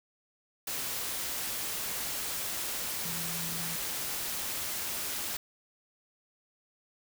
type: tone in noise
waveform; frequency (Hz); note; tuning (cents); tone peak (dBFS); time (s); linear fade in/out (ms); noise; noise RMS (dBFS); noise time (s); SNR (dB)
sine; 167.2; E3; +25; -41; 3.05-3.76; 5; white; -35; 0.67-5.37; -9
effects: none